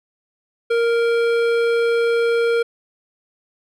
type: tone with hard clipping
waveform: sine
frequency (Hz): 466.2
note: A#4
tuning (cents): 0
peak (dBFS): -17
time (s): 0.7-2.63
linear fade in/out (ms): 10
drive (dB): 13
effects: none